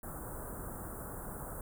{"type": "band-stop noise", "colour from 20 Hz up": "pink", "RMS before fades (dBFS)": -43, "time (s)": [0.03, 1.61], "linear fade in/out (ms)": 2, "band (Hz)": [1500, 8500], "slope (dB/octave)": 48, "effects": []}